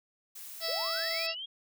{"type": "noise", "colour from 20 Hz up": "blue", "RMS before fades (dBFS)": -45, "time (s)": [0.35, 1.27], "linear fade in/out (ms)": 10}
{"type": "harmonic tone", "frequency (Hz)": 657, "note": "E5", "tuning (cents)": -6, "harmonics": [1, 2, 3, 4, 5, 6, 7, 8], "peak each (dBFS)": [-37, -44, -42, -46, -45, -40, -37, -36], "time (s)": [0.6, 1.35], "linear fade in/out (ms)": 50}
{"type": "linear sweep", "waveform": "sine", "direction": "up", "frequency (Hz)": [440, 3299], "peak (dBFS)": -37, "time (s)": [0.68, 1.46], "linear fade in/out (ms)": 10}
{"effects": []}